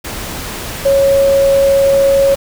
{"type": "tone in noise", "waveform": "sine", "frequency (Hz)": 551, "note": "C#5", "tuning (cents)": -11, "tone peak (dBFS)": -7, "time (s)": [0.85, 2.35], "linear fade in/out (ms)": 10, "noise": "pink", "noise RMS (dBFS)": -24, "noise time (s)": [0.04, 2.36], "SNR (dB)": 14, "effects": []}